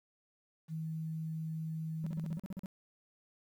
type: tone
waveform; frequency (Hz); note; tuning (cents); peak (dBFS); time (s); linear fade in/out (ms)
sine; 159.8; D#3; +47; -36; 0.68-2.4; 50
type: tone bursts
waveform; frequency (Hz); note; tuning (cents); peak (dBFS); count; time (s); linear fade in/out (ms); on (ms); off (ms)
triangle; 188.8; F#3; +35; -36; 10; 2.04-2.659; 0; 25; 41
effects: 11-bit